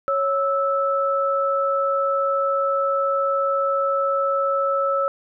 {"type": "tone pair together", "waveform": "sine", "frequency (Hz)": [552, 1312.9], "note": ["C#5", "E6"], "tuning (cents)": [-7, -7], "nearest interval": "octave + minor third", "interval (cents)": 1500, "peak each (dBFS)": -21, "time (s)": [0.08, 5.08], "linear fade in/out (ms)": 0, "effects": []}